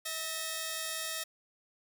5% pulse tone pair together, 644 / 1825 Hz, E5 / A#6, -41 / -37 cents, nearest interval octave + tritone, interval 1804 cents, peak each -27 dBFS, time 0.05-1.24 s, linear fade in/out 10 ms, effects none

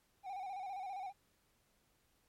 triangle tone with vibrato, 770 Hz, G5, 31 cents flat, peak -39 dBFS, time 0.23-1.13 s, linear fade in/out 50 ms, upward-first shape square, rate 15 Hz, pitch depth 65 cents each way, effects pink hiss -75 dBFS RMS until 2.28 s + MP3 64 kbps

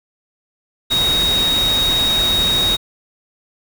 sine tone in noise, 3766 Hz, A#7, 17 cents sharp, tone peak -14 dBFS, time 0.9-2.77 s, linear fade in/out 20 ms, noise pink, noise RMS -23 dBFS, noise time 0.9-2.77 s, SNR +6 dB, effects none

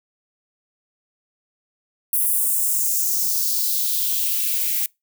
violet noise with high-pass filter sweep, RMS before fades -21 dBFS, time 2.13-4.86 s, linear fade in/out 2 ms, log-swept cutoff 11000 to 2000 Hz, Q 2.4, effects noise-tail reverb RT60 0.2 s tail -25 dB re dry

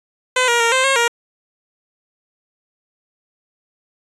10% pulse tone with pitch steps, 508 / 473.6 / 463.4 / 521 / 540 / 470.7 Hz, B4 / A#4 / A#4 / C5 / C#5 / A#4, +49 / +27 / -10 / -7 / -45 / +17 cents, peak -5 dBFS, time 0.36-1.08 s, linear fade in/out 5 ms, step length 120 ms, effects resampled to 24000 Hz

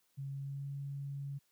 sine tone with pitch glide, 137.7 to 139.95 Hz, C#3 to C#3, -11 to +17 cents, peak -38 dBFS, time 0.17-1.39 s, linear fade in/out 20 ms, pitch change +28 cents, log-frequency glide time 0.3-0.69 s, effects white hiss -75 dBFS RMS until 1.51 s + high-pass 80 Hz 12 dB/octave

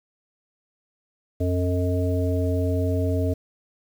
harmonic tone with a mistuned harmonic, 90.1 Hz, F#2, 45 cents flat, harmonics 1 / 3 / 5 / 7, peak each -22 / -27 / -29 / -30 dBFS, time 1.4-3.34 s, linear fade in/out 10 ms, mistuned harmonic 5, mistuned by -18 cents, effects 8-bit

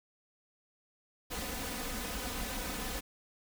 pink noise with comb filter, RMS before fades -38 dBFS, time 1.3-3.01 s, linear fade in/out 20 ms, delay 4 ms, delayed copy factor +0.75, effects none

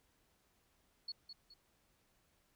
sine tone with echo, 4370 Hz, C#8, 26 cents flat, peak -40 dBFS, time 1.08-1.12 s, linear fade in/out 5 ms, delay 210 ms, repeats 2, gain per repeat -8 dB, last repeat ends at 1.54 s, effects pink hiss -75 dBFS RMS until 2.55 s

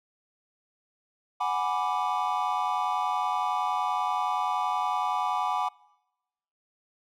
triangle chord, G# half-diminished seventh, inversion third, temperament equal, 740 / 830.6 / 987.8 / 1174.7 Hz, F#5 / G#5 / B5 / D6, 0 / 0 / 0 / 0 cents, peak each -29 dBFS, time 1.4-5.69 s, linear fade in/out 10 ms, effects noise-tail reverb RT60 1.0 s tail -24 dB re dry

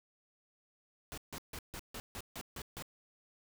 pink noise bursts, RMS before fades -44 dBFS, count 9, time 1.12-2.824 s, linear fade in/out 0 ms, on 56 ms, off 150 ms, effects none

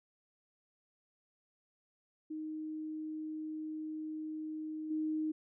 sine tone with level steps, 311.1 Hz, D#4, in tune, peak -38 / -32 dBFS, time 2.3-5.32 s, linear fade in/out 10 ms, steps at 4.9 s, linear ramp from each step 10 ms, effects none

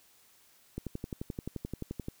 click train, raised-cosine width 3 ms, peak -23 dBFS, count 16, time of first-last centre 0.78-2.084 s, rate 11.5 Hz, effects white hiss -63 dBFS RMS until 2.2 s

